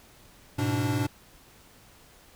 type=tone cluster; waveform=square; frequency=105.5 / 123.9 / 291.2 Hz; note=G#2 / B2 / D4; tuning=+28 / +6 / -15 cents; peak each=-30 dBFS; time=0.58-1.07 s; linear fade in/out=10 ms; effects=pink hiss -55 dBFS RMS until 2.35 s